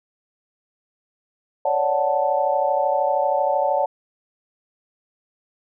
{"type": "chord", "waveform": "sine", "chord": "D major seventh", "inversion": "third", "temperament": "equal", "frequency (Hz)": [554.4, 587.3, 740, 880], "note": ["C#5", "D5", "F#5", "A5"], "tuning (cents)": [0, 0, 0, 0], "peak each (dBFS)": -23, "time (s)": [1.65, 3.86], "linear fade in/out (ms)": 5, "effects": []}